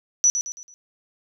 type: tone with echo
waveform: sine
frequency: 5920 Hz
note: F#8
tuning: in tune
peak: -13 dBFS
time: 0.24-0.3 s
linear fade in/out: 0 ms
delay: 110 ms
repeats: 4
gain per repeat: -8 dB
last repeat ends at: 0.74 s
effects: none